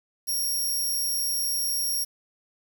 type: tone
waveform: 10% pulse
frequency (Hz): 5588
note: F8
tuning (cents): 0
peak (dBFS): -19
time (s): 0.27-2.05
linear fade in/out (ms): 20
effects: 8-bit